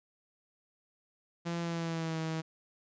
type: tone with pitch glide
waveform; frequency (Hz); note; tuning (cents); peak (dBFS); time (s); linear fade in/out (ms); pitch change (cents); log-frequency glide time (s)
sawtooth; 170 to 160.55; F3 to E3; -46 to -45; -29; 1.45-2.42; 20; -99; 1.61-2.19
effects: resampled to 16000 Hz